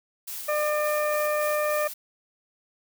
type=noise with tremolo; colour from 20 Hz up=blue; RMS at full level=-35 dBFS; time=0.27-1.94 s; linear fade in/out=10 ms; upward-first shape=square; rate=3.5 Hz; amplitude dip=25%
type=harmonic tone; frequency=600 Hz; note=D5; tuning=37 cents sharp; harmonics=1 / 2 / 3 / 4; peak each=-24 / -30 / -34 / -36 dBFS; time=0.48-1.88 s; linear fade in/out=10 ms
effects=none